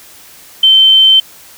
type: tone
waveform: sine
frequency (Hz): 3097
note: G7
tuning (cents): -22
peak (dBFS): -3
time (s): 0.63-1.2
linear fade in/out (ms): 5
effects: white hiss -38 dBFS RMS until 1.57 s